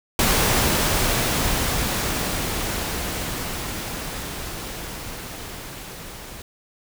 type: noise with level ramp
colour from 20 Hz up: pink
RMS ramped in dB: -18 to -38 dBFS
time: 0.19-6.42 s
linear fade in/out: 2 ms
effects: none